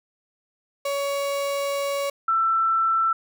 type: tone pair in turn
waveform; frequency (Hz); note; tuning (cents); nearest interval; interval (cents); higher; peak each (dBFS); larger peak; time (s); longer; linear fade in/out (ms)
35% pulse / sine; 561 / 1334.3; C#5 / E6; +21 / +21; octave + minor third; 1500; second; -22 / -18; second; 0.85-2.1 / 2.28-3.13; first; 5
effects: none